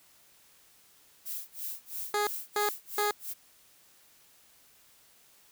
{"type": "noise with tremolo", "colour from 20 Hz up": "violet", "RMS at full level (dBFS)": -36, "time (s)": [1.25, 3.34], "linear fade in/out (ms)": 20, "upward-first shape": "sine", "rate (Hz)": 3, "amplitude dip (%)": 100}
{"type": "tone bursts", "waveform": "15% pulse", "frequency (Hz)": 415.3, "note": "G#4", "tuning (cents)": 0, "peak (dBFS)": -20, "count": 3, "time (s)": [2.14, 3.11], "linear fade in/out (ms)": 2, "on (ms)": 130, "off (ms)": 290}
{"effects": ["white hiss -61 dBFS RMS until 5.51 s"]}